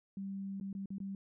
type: tone with dropouts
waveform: sine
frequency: 195.5 Hz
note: G3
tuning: 4 cents flat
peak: -38 dBFS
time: 0.17-1.15 s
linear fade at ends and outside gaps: 2 ms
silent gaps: 0.6-0.61 / 0.729-0.75 / 0.858-0.904 / 0.983-1.002 s
effects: none